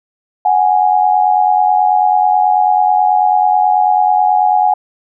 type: tone pair together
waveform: sine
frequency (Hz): 740 / 829.2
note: F#5 / G#5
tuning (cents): 0 / -3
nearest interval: major second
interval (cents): 197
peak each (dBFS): -11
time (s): 0.45-4.74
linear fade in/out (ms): 5
effects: none